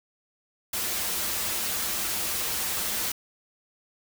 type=noise with comb filter; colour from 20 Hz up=white; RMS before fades=-29 dBFS; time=0.73-3.12 s; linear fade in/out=5 ms; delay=7.2 ms; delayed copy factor=-0.55; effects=none